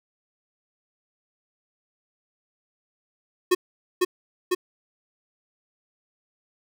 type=tone with echo; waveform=square; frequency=363.3 Hz; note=F#4; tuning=32 cents flat; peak=-16 dBFS; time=3.51-3.55 s; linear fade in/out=10 ms; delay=500 ms; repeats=2; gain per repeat=-2 dB; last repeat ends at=4.55 s; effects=none